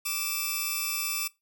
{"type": "tone pair together", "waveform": "5% pulse", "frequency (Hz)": [1174, 2637], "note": ["D6", "E7"], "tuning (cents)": [-1, 0], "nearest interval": "octave + major second", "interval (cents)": 1401, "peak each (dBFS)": -21, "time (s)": [0.05, 1.28], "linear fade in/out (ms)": 10, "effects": ["noise-tail reverb RT60 0.2 s tail -20 dB re dry"]}